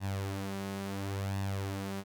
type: tone with flanger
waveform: sawtooth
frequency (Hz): 98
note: G2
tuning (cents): 0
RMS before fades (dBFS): -36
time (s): 0-2.04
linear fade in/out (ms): 50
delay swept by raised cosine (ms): 1.1 to 5.5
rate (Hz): 0.72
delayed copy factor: +0.6
effects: none